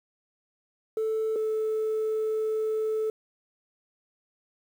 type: tone pair in turn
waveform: sine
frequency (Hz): 439.8 / 436.3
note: A4 / A4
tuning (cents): -1 / -15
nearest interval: unison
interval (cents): 14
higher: first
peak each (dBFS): -23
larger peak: neither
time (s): 0.97-1.36 / 1.36-3.1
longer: second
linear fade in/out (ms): 2
effects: tanh soft clip ceiling -23 dBFS + 9-bit